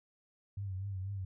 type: tone with vibrato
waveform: sine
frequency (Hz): 96.7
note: G2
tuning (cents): -23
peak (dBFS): -36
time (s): 0.57-1.25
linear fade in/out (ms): 5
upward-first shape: triangle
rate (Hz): 4.1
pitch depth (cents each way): 83
effects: none